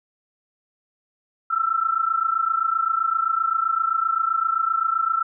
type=tone pair together; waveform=sine; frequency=1318.5 / 1346.2 Hz; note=E6 / E6; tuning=0 / +36 cents; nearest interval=unison; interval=36 cents; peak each=-22 dBFS; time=1.5-5.23 s; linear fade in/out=10 ms; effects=none